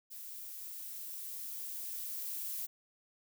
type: noise with level ramp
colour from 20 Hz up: violet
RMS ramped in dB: -47 to -39 dBFS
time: 0.1-2.67 s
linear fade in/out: 20 ms
effects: none